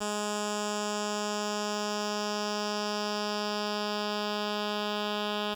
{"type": "tone with low-pass filter sweep", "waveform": "10% pulse", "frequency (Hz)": 208.5, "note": "G#3", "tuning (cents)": 7, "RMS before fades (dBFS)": -32, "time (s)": [0, 5.55], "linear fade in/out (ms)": 20, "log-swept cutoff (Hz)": [7800, 3800], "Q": 2.8, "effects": ["8-bit"]}